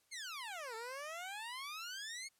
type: exponential two-way sweep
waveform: 15% pulse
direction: down then up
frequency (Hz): 2217 to 437.4 to 2217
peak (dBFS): -37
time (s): 0.11-2.29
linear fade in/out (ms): 20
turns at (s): 0.75
effects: white hiss -75 dBFS RMS until 2.39 s + low-pass 12000 Hz 12 dB/octave